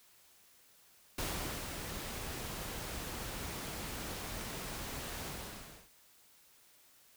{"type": "noise with ADSR envelope", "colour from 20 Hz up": "pink", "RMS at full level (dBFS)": -37, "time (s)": [1.18, 5.9], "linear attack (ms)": 5, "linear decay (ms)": 440, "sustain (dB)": -5, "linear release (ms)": 650, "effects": ["white hiss -64 dBFS RMS until 7.16 s"]}